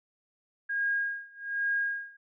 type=tone with tremolo; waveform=sine; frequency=1629 Hz; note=G#6; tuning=34 cents flat; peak=-25 dBFS; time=0.69-2.17 s; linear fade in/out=10 ms; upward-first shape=sine; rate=1.2 Hz; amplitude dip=95%; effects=none